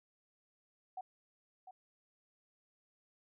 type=tone with echo; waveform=sine; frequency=749 Hz; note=F#5; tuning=21 cents sharp; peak=-40 dBFS; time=0.97-1.01 s; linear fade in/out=5 ms; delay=700 ms; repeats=1; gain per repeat=-10 dB; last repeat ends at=1.71 s; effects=none